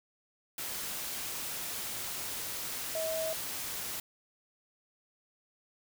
sine tone in noise, 641 Hz, E5, 49 cents flat, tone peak -32 dBFS, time 2.95-3.33 s, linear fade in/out 2 ms, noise white, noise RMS -38 dBFS, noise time 0.58-4 s, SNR +3 dB, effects none

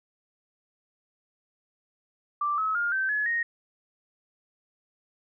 sine tone with pitch steps, 1174.7 / 1288.4 / 1413.2 / 1550 / 1700.1 / 1864.7 Hz, D6 / E6 / F6 / G6 / G#6 / A#6, 0 / -40 / +20 / -20 / +40 / 0 cents, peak -24 dBFS, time 2.41-3.43 s, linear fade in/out 5 ms, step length 170 ms, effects none

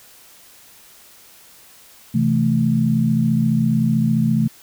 sine chord, A minor, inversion first, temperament equal, 130.81 / 164.81 / 220 Hz, C3 / E3 / A3, 0 / 0 / 0 cents, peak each -20 / -20 / -17 dBFS, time 2.14-4.48 s, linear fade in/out 10 ms, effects white hiss -47 dBFS RMS until 4.62 s

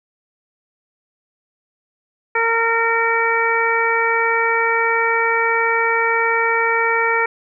harmonic tone, 458.5 Hz, A#4, 29 cents flat, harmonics 1 / 2 / 3 / 4 / 5, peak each -21 / -21 / -21 / -21 / -21 dBFS, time 2.35-7.26 s, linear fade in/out 5 ms, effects none

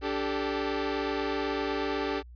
sawtooth chord, D suspended fourth, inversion none, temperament equal with one note detuned, 290.1 / 392 / 440 Hz, D4 / G4 / A4, -21 / 0 / 0 cents, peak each -29 / -28 / -30 dBFS, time 0.01-2.23 s, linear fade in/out 50 ms, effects added 60 Hz sine -45 dBFS peak until 2.35 s + resampled to 11025 Hz

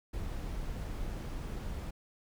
brown noise, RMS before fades -38 dBFS, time 0.13-1.91 s, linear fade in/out 10 ms, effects none

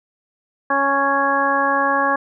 harmonic tone, 277.2 Hz, C#4, in tune, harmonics 1 / 2 / 3 / 4 / 5 / 6, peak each -26 / -23 / -22 / -19 / -30 / -21 dBFS, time 0.7-2.16 s, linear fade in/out 5 ms, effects none

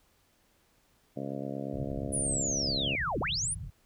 harmonic tone, 68.7 Hz, C#2, 15 cents flat, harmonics 2 / 3 / 4 / 5 / 6 / 7 / 8 / 9 / 10, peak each -41 / -40 / -39 / -45 / -46 / -45 / -43 / -43 / -48 dBFS, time 1.16-2.96 s, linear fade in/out 10 ms
white low-pass noise, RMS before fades -40 dBFS, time 1.72-3.71 s, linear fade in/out 20 ms, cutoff 160 Hz, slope 48 dB/octave
sine linear two-way sweep, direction down then up, 10050 to 68.3 to 10050 Hz, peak -29 dBFS, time 2.12-3.55 s, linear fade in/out 20 ms, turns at 3.2 s
effects pink hiss -68 dBFS RMS until 3.85 s

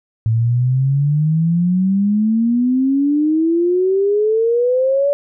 sine exponential sweep, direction up, 110 to 577 Hz, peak -12 dBFS, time 0.26-5.13 s, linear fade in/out 0 ms, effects none

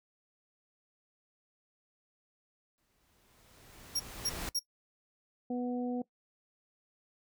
pink noise with exponential growth, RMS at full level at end -38 dBFS, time 2.78-4.49 s, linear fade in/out 0 ms, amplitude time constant 370 ms
sawtooth tone bursts, 5588 Hz, F8, in tune, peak -27 dBFS, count 3, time 3.95-4.594 s, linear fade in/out 10 ms, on 48 ms, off 250 ms
harmonic tone, 246.3 Hz, B3, 5 cents flat, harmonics 1 / 2 / 3, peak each -33 / -39 / -43 dBFS, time 5.5-6.02 s, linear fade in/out 5 ms
effects noise-tail reverb RT60 0.1 s tail -19 dB re dry

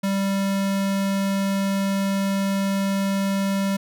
square tone, 196 Hz, G3, in tune, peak -21 dBFS, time 0.03-3.77 s, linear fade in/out 10 ms, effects none

